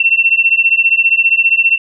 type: beating tone pair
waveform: sine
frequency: 2700 / 2715 Hz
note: E7 / F7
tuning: +41 / -50 cents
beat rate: 15 Hz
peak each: -11 dBFS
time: 0-1.78 s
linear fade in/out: 5 ms
effects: none